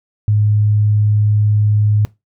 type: tone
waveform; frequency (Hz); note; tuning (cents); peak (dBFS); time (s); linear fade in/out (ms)
sine; 105.2; G#2; +23; -10; 0.28-2.05; 0
effects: noise-tail reverb RT60 0.2 s tail -20 dB re dry